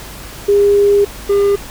sine / triangle tone pair in turn, 405.3 / 402 Hz, G#4 / G4, -42 / +44 cents, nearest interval unison, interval 14 cents, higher first, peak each -7 / -7 dBFS, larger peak neither, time 0.48-1.05 / 1.29-1.56 s, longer first, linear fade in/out 10 ms, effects added 50 Hz sine -35 dBFS peak until 1.7 s + pink hiss -32 dBFS RMS until 1.7 s

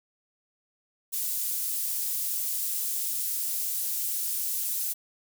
pink high-pass noise, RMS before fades -30 dBFS, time 1.12-4.94 s, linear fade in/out 20 ms, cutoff 11000 Hz, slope 12 dB/octave, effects none

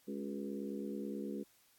harmonic tone with a mistuned harmonic, 69.3 Hz, C#2, in tune, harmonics 3 / 4 / 5 / 6 / 7, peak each -42 / -44 / -46 / -48 / -49 dBFS, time 0.07-1.44 s, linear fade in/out 20 ms, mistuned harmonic 5, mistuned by +55 cents, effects white hiss -69 dBFS RMS until 1.78 s + AAC 64 kbps

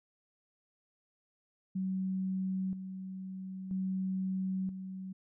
sine tone with tremolo, 188.7 Hz, F#3, 34 cents sharp, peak -31 dBFS, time 1.75-5.13 s, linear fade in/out 10 ms, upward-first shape square, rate 0.51 Hz, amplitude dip 60%, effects none

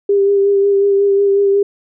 sine tone with vibrato, 398.8 Hz, G4, 30 cents sharp, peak -9 dBFS, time 0.09-1.63 s, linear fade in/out 5 ms, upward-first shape sine, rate 5.5 Hz, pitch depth 21 cents each way, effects none

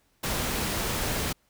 pink noise, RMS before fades -29 dBFS, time 0.23-1.33 s, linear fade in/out 10 ms, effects pink hiss -68 dBFS RMS until 1.49 s

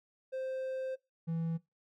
triangle tone pair in turn, 523.3 / 164.83 Hz, C5 / E3, 0 / 0 cents, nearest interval octave + minor sixth, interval 2000 cents, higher first, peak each -33 / -30 dBFS, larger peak second, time 0.32-0.96 / 1.27-1.58 s, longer first, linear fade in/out 20 ms, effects noise-tail reverb RT60 0.2 s tail -20 dB re dry

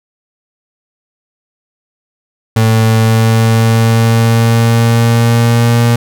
35% pulse tone with pitch glide, 111.8 to 117.97 Hz, A2 to A#2, +28 to +21 cents, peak -5 dBFS, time 2.56-5.96 s, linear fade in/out 5 ms, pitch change +93 cents, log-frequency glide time 2.95-5.84 s, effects none

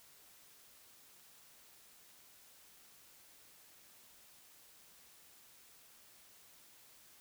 silence, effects white hiss -62 dBFS RMS until 7.2 s

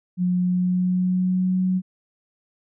sine tone with pitch glide, 180 to 185.06 Hz, F#3 to F#3, -47 to +1 cents, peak -18 dBFS, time 0.17-1.82 s, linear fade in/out 50 ms, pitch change +48 cents, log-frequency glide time 0.39-1.6 s, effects none

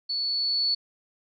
sine tone with level ramp, 4435 Hz, C#8, in tune, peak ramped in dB -26 to -21 dBFS, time 0.09-0.75 s, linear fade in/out 10 ms, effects none

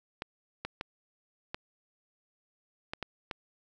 clicks, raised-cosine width 0.3 ms, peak -19 dBFS, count 7, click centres 0.221 / 0.65 / 0.811 / 1.545 / 2.935 / 3.027 / 3.312 s, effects none

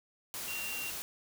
sine tone in noise, 2760 Hz, F7, 21 cents flat, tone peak -38 dBFS, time 0.48-0.9 s, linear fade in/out 0 ms, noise white, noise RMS -40 dBFS, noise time 0.34-1.02 s, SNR -1 dB, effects none

